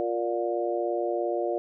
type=harmonic tone with a mistuned harmonic; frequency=117.3 Hz; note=A#2; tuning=11 cents sharp; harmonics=3 / 4 / 5 / 6; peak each=-29 / -32 / -30 / -33 dBFS; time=0-1.58 s; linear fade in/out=0 ms; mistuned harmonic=6; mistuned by=+22 cents; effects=none